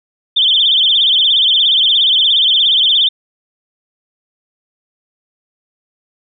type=tone with vibrato; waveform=sine; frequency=3322 Hz; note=G#7; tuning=in tune; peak=-8 dBFS; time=0.36-3.09 s; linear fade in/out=10 ms; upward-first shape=sine; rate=17 Hz; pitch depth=160 cents each way; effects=none